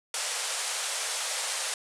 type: band-pass noise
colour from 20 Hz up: white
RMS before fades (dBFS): -32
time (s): 0.14-1.74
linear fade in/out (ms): 2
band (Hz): 470 to 9900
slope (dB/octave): 48
effects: none